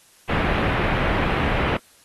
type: low-pass noise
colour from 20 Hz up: pink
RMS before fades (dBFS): -22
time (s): 0.29-1.77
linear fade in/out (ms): 5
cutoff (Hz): 2700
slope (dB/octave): 24
effects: white hiss -54 dBFS RMS until 2.04 s + AAC 32 kbps